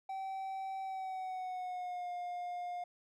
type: tone with pitch glide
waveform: triangle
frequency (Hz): 770 to 710.2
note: G5 to F5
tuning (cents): -31 to +29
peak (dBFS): -36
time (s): 0.09-2.84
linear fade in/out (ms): 5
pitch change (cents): -140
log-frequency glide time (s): 0.82-2.11
effects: none